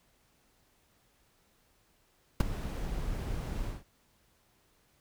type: noise with ADSR envelope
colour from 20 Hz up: brown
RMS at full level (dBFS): -18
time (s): 2.4-3.84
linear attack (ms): 3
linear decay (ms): 17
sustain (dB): -17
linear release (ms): 180
effects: pink hiss -69 dBFS RMS until 5 s